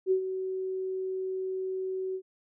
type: tone with ADSR envelope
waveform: sine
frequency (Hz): 376.6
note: F#4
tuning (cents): +31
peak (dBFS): -20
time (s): 0.06-2.22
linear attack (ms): 52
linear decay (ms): 92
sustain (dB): -10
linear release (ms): 70
effects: none